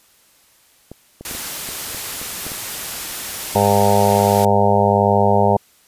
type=clicks; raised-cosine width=2 ms; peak=-20 dBFS; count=9; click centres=0.916 / 1.21 / 1.312 / 1.35 / 1.689 / 1.947 / 2.215 / 2.466 / 2.518 s
type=noise; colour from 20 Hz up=white; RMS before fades=-27 dBFS; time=1.25-4.45 s; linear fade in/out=2 ms
type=harmonic tone; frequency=101.4 Hz; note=G#2; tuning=41 cents flat; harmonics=1 / 2 / 4 / 5 / 6 / 7 / 8 / 9; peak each=-20 / -20 / -20 / -20 / -20 / -20 / -20 / -20 dBFS; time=3.55-5.57 s; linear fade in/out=5 ms
effects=white hiss -54 dBFS RMS until 5.87 s + resampled to 32000 Hz